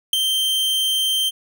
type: tone with ADSR envelope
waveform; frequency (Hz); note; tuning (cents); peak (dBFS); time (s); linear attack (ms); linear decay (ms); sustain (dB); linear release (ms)
45% pulse; 3136; G7; 0; -9; 0.13-1.31; 4; 4; -8; 30
effects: none